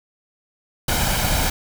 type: noise with comb filter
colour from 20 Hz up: pink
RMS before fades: -20 dBFS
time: 0.88-1.5 s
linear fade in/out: 5 ms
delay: 1.3 ms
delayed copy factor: +0.55
effects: none